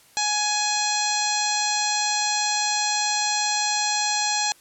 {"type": "harmonic tone", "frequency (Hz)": 837, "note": "G#5", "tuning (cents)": 13, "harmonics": [1, 2, 3, 4, 5, 6, 7, 8, 9], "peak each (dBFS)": [-26, -32, -31, -33, -27, -37, -29, -33, -30], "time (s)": [0.17, 4.52], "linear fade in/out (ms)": 0, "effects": ["white hiss -54 dBFS RMS until 4.6 s", "low-pass 12000 Hz 12 dB/octave"]}